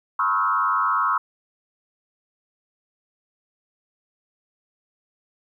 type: tone with frequency modulation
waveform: sine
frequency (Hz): 1191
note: D6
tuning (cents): +24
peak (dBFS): -18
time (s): 0.19-1.18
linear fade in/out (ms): 5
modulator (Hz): 97.8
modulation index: 2
effects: 10-bit